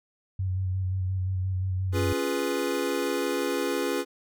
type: tone with vibrato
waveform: sine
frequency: 93.5 Hz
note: F#2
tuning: 19 cents sharp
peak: -25 dBFS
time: 0.39-2.13 s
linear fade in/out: 5 ms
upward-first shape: square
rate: 5.7 Hz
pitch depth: 23 cents each way
type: chord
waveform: square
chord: C# dominant seventh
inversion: none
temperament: equal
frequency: 277.2 / 349.2 / 415.3 / 493.9 Hz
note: C#4 / E#4 / G#4 / B4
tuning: 0 / 0 / 0 / 0 cents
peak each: -32 dBFS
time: 1.92-4.05 s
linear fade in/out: 50 ms
effects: none